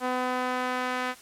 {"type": "tone with band-pass filter sweep", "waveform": "sawtooth", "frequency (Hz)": 252.4, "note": "B3", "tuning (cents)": 38, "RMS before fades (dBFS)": -29, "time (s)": [0, 1.15], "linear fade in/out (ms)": 50, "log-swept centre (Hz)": [920, 1600], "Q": 0.98, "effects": ["white hiss -50 dBFS RMS until 1.21 s", "low-pass 11000 Hz 12 dB/octave"]}